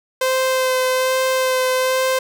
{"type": "tone with vibrato", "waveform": "sawtooth", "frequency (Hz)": 517, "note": "C5", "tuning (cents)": -21, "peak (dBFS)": -12, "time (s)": [0.21, 2.19], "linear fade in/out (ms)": 5, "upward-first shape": "sine", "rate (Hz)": 1.2, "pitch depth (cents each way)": 13, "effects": []}